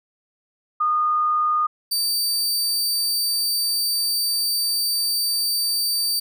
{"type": "tone pair in turn", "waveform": ["sine", "sawtooth"], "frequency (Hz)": [1226, 4629], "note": ["D#6", "D8"], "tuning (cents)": [-26, -26], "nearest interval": "octave + major seventh", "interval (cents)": 2300, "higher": "second", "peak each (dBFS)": -17, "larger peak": "neither", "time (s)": [[0.8, 1.67], [1.91, 6.2]], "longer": "second", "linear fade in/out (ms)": 10, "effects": []}